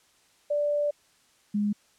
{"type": "tone pair in turn", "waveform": "sine", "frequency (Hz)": [586, 206.8], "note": ["D5", "G#3"], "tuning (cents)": [-4, -7], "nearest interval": "octave + tritone", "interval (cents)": 1803, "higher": "first", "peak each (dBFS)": -23, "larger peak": "neither", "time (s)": [[0.5, 0.91], [1.54, 1.73]], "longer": "first", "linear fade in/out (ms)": 10, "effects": ["white hiss -63 dBFS RMS until 1.98 s", "low-pass 9000 Hz 12 dB/octave"]}